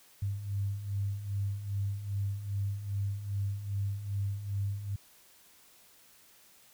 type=beating tone pair; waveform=sine; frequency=98 / 100.5 Hz; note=G2 / G2; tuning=0 / +44 cents; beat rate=2.5 Hz; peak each=-38 / -32 dBFS; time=0.22-4.96 s; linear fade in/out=5 ms; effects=white hiss -60 dBFS RMS until 6.73 s